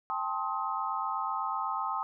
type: chord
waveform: sine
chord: A half-diminished seventh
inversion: third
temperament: just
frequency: 792 / 880 / 1056 / 1267.2 Hz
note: G5 / A5 / C6 / Eb6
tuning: +18 / 0 / +16 / +31 cents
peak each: -37 / -36 / -35 / -34 dBFS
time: 0.1-2.03 s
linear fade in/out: 0 ms
effects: none

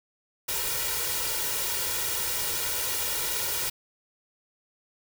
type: noise with comb filter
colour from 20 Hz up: white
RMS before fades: -29 dBFS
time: 0.48-3.7 s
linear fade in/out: 10 ms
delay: 2.1 ms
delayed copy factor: +0.8
effects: none

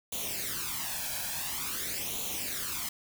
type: noise with flanger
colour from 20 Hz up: white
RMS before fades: -35 dBFS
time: 0.12-2.89 s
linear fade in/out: 5 ms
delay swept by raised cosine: 0.29 to 1.26 ms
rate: 0.48 Hz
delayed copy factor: +0.7
effects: none

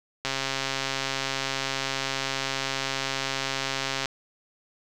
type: click train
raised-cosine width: 0.2 ms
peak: -10 dBFS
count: 515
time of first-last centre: 0.25-4.057 s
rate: 135 Hz
effects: none

